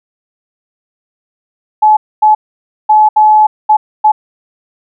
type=tone bursts at uneven times; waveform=sine; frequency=856 Hz; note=A5; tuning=48 cents flat; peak=-3 dBFS; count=6; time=1.82-1.97 / 2.22-2.35 / 2.89-3.09 / 3.16-3.47 / 3.69-3.77 / 4.04-4.12 s; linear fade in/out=10 ms; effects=none